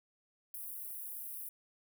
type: high-pass noise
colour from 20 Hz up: white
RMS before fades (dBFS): -44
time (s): 0.54-1.49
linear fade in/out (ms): 2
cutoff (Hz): 10000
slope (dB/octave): 48
effects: none